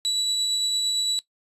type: tone with tremolo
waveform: 35% pulse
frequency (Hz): 3931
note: B7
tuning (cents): -9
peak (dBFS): -19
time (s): 0.05-1.19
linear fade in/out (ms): 0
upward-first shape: triangle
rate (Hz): 8.8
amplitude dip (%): 25
effects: noise-tail reverb RT60 0.1 s tail -17 dB re dry + resampled to 32000 Hz